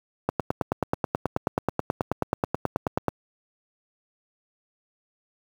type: click train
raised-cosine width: 1 ms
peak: -8 dBFS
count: 27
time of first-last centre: 0.29-3.083 s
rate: 9.31 Hz
effects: high-pass 80 Hz 12 dB/octave + 7-bit